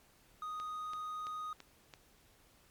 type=tone; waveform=triangle; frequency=1244 Hz; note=D#6; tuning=1 cent flat; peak=-37 dBFS; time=0.42-1.53 s; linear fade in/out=2 ms
type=click train; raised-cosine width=0.2 ms; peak=-32 dBFS; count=5; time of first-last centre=0.6-1.938 s; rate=2.99 Hz
effects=pink hiss -66 dBFS RMS until 2.7 s + MP3 96 kbps